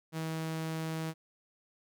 sawtooth tone, 160.5 Hz, E3, 46 cents flat, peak -30 dBFS, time 0.12-1.14 s, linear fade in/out 50 ms, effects none

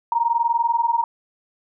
sine tone pair together, 925 / 945.5 Hz, A#5 / A#5, -14 / +24 cents, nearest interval unison, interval 38 cents, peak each -20 dBFS, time 0.12-1.04 s, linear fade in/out 2 ms, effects none

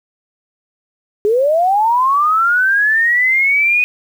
sine linear sweep, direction up, 402.3 to 2496 Hz, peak -10 dBFS, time 1.25-3.84 s, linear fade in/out 0 ms, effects 7-bit

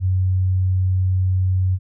sine tone, 93 Hz, F#2, 9 cents sharp, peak -15 dBFS, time 0-1.79 s, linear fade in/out 50 ms, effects none

